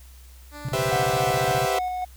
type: tone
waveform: 10% pulse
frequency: 293.7 Hz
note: D4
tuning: in tune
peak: -29 dBFS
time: 0.51-1.62 s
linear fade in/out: 50 ms
type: tone bursts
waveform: sine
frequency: 131.3 Hz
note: C3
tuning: 6 cents sharp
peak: -25 dBFS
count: 15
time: 0.65-1.652 s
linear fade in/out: 0 ms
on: 36 ms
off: 33 ms
type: chord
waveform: sawtooth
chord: C major seventh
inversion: second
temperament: equal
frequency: 392 / 493.9 / 523.3 / 659.3 Hz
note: G4 / B4 / C5 / E5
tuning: 0 / 0 / 0 / 0 cents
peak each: -24 / -26 / -26 / -23 dBFS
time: 0.73-1.79 s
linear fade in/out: 5 ms
type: tone with tremolo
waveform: triangle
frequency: 732 Hz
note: F#5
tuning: 19 cents flat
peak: -22 dBFS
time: 0.91-2.05 s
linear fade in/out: 10 ms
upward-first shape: square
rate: 3.6 Hz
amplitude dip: 25%
effects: added 63 Hz sine -44 dBFS peak until 2.16 s + white hiss -54 dBFS RMS until 2.16 s